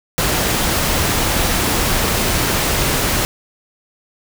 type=noise; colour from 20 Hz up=pink; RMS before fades=-17 dBFS; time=0.18-3.25 s; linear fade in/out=0 ms; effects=none